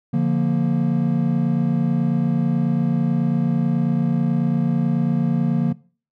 triangle chord, Bb major, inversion first, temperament just, 145.68 / 174.81 / 233.1 Hz, D3 / F3 / Bb3, -14 / +2 / 0 cents, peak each -19 dBFS, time 0.13-5.73 s, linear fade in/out 10 ms, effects noise-tail reverb RT60 0.4 s tail -21 dB re dry

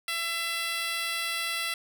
10% pulse tone with high-pass filter, 671 Hz, E5, 31 cents sharp, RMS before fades -31 dBFS, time 0.08-1.74 s, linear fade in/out 2 ms, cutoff 1600 Hz, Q 0.77, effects none

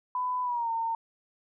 sine tone with pitch glide, 1000 to 911.7 Hz, B5 to A#5, +21 to -39 cents, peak -27 dBFS, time 0.15-0.95 s, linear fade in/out 2 ms, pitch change -160 cents, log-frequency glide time 0.43-0.7 s, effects none

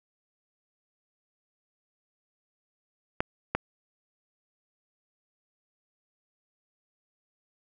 clicks, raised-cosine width 0.5 ms, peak -10 dBFS, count 2, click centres 3.205 / 3.55 s, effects none

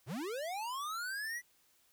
square linear sweep, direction up, 96.2 to 1983 Hz, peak -38 dBFS, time 0.06-1.42 s, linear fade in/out 50 ms, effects white hiss -70 dBFS RMS until 1.92 s

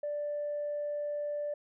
sine tone, 587.3 Hz, D5, in tune, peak -31 dBFS, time 0.03-1.54 s, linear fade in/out 5 ms, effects tanh soft clip ceiling -28 dBFS

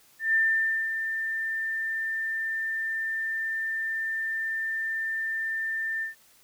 sine tone with ADSR envelope, 1791 Hz, A6, 30 cents sharp, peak -19 dBFS, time 0.19-6.15 s, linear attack 150 ms, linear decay 550 ms, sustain -8 dB, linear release 130 ms, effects white hiss -59 dBFS RMS until 6.43 s

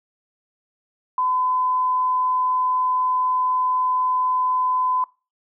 sine tone, 1013 Hz, B5, 44 cents sharp, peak -18 dBFS, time 1.18-5.04 s, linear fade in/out 2 ms, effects noise-tail reverb RT60 0.3 s tail -22 dB re dry

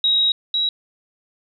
sine tone pair in turn, 3813 / 3866 Hz, A#7 / B7, +38 / -38 cents, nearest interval unison, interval 24 cents, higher second, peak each -14 / -17 dBFS, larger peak first, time 0.04-0.32 / 0.54-0.69 s, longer first, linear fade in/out 2 ms, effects none

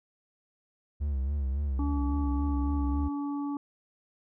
triangle tone with vibrato, 69.3 Hz, C#2, in tune, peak -25 dBFS, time 1-3.09 s, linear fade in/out 20 ms, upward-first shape sine, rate 3.6 Hz, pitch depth 97 cents each way
harmonic tone, 285.7 Hz, D4, 48 cents flat, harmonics 1 / 3 / 4, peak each -30 / -42 / -44 dBFS, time 1.79-3.57 s, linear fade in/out 2 ms
effects none

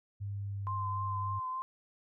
sine tone with pitch glide, 100.5 to 99.35 Hz, G2 to G2, +44 to +24 cents, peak -35 dBFS, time 0.2-1.4 s, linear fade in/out 20 ms, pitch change -20 cents, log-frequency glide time 0.35-0.64 s
sine tone with vibrato, 1039 Hz, C6, 12 cents flat, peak -34 dBFS, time 0.67-1.62 s, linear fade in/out 0 ms, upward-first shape triangle, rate 3.4 Hz, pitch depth 29 cents each way
effects none

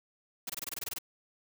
white noise bursts, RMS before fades -37 dBFS, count 11, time 0.47-0.986 s, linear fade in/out 5 ms, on 26 ms, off 23 ms, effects none

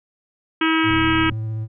harmonic tone, 321.5 Hz, E4, 43 cents flat, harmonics 1 / 3 / 4 / 5 / 6 / 7 / 8 / 9 / 10, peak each -18 / -27 / -24 / -25 / -30 / -26 / -29 / -28 / -32 dBFS, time 0.61-1.3 s, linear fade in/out 5 ms
triangle tone with vibrato, 110 Hz, A2, in tune, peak -21 dBFS, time 0.83-1.68 s, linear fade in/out 50 ms, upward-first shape triangle, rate 15 Hz, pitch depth 20 cents each way
click train, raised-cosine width 5 ms, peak -18 dBFS, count 16, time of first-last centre 0.91-1.319 s, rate 36.7 Hz
effects none

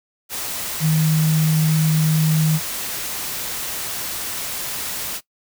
sine tone in noise, 156.8 Hz, D#3, 14 cents sharp, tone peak -14 dBFS, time 0.8-2.6 s, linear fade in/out 50 ms, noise white, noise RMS -27 dBFS, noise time 0.29-5.21 s, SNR +10 dB, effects noise-tail reverb RT60 0.1 s tail -19 dB re dry

